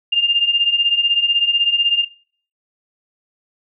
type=beating tone pair; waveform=sine; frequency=2794 / 2810 Hz; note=F7 / F7; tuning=0 / +10 cents; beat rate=16 Hz; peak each=-19 / -14 dBFS; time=0.12-2.05 s; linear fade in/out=10 ms; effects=noise-tail reverb RT60 0.5 s tail -23 dB re dry